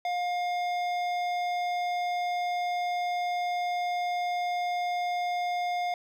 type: tone with hard clipping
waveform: sine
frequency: 710 Hz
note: F5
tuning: 28 cents sharp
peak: -29 dBFS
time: 0.05-5.94 s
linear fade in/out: 2 ms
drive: 12 dB
effects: none